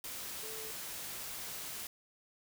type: tone in noise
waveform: sine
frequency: 440 Hz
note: A4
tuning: in tune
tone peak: -48 dBFS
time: 0.43-0.71 s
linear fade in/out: 2 ms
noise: white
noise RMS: -43 dBFS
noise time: 0.04-1.87 s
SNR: -8 dB
effects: none